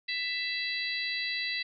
harmonic tone, 663 Hz, E5, 10 cents sharp, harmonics 3 / 4 / 5 / 6 / 7, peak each -34 / -37 / -44 / -35 / -39 dBFS, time 0.08-1.63 s, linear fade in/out 10 ms, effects none

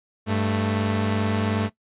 sawtooth tone pair together, 98.92 / 220.4 Hz, G2 / A3, +16 / +3 cents, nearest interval octave + major second, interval 1387 cents, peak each -20 dBFS, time 0.26-1.7 s, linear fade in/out 50 ms, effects noise-tail reverb RT60 0.1 s tail -18 dB re dry + resampled to 8000 Hz

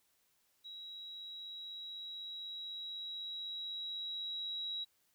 sine tone with level ramp, 3868 Hz, B7, 37 cents flat, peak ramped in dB -46 to -37 dBFS, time 0.64-4.85 s, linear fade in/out 20 ms, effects white hiss -75 dBFS RMS until 5.14 s

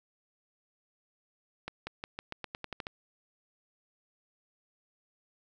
accelerating click train, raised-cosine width 0.3 ms, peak -21 dBFS, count 11, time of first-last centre 1.68-2.869 s, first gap 190 ms, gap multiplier 0.89, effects none

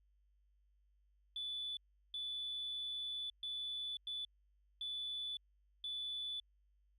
sine tone bursts at uneven times, 3475 Hz, A7, 22 cents flat, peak -39 dBFS, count 6, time 1.36-1.77 / 2.14-3.3 / 3.43-3.97 / 4.07-4.25 / 4.81-5.37 / 5.84-6.4 s, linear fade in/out 2 ms, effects tanh soft clip ceiling -35 dBFS + added 50 Hz sine -70 dBFS peak until 6.98 s

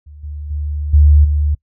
sine tone with level steps, 74 Hz, D2, 14 cents sharp, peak -34 / -24 / -18 / -5 / -12 dBFS, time 0.06-1.55 s, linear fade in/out 10 ms, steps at 0.23 / 0.5 / 0.93 / 1.24 s, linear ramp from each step 10 ms, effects noise-tail reverb RT60 0.1 s tail -23 dB re dry

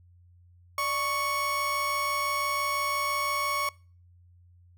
30% pulse tone pair together, 587.3 / 1108.7 Hz, D5 / C#6, 0 / 0 cents, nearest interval major seventh, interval 1100 cents, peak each -34 / -24 dBFS, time 0.78-3.69 s, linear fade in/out 2 ms, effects noise-tail reverb RT60 0.4 s tail -24 dB re dry + added 88 Hz sine -54 dBFS peak until 4.77 s

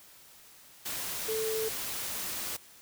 sine tone in noise, 440 Hz, A4, in tune, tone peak -30 dBFS, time 1.28-1.69 s, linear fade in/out 10 ms, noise white, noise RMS -36 dBFS, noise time 0.85-2.57 s, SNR +3 dB, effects white hiss -55 dBFS RMS until 2.81 s

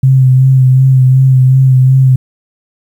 sine tone with vibrato, 130.81 Hz, C3, in tune, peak -3 dBFS, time 0.03-2.16 s, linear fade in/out 5 ms, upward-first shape sine, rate 2.7 Hz, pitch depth 28 cents each way, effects 7-bit

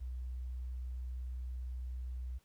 sine tone, 62.4 Hz, B1, 19 cents sharp, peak -38 dBFS, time 0-2.39 s, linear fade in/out 20 ms, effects pink hiss -72 dBFS RMS until 2.44 s

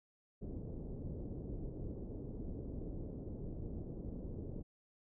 pink low-pass noise, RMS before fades -44 dBFS, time 0.41-4.63 s, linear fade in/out 20 ms, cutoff 450 Hz, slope 24 dB/octave, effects none

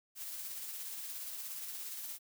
blue noise with tremolo, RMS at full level -42 dBFS, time 0.15-2.19 s, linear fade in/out 50 ms, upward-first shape sine, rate 17 Hz, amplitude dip 30%, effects none

